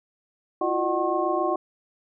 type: tone cluster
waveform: sine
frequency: 335.4 / 362.7 / 607 / 750 / 1080 Hz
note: E4 / F#4 / D#5 / F#5 / C#6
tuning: +30 / -34 / -43 / +23 / -45 cents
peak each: -28 dBFS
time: 0.61-1.56 s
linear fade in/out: 5 ms
effects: none